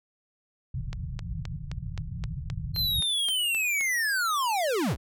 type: low-pass noise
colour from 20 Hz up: white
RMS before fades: -34 dBFS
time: 0.74-3.01 s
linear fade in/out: 5 ms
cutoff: 170 Hz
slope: 96 dB/octave
type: click train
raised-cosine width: 0.2 ms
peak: -21 dBFS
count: 12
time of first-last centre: 0.93-3.81 s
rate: 3.82 Hz
type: linear sweep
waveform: square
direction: down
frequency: 4186 to 33.23 Hz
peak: -25 dBFS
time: 2.74-4.97 s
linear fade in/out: 50 ms
effects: none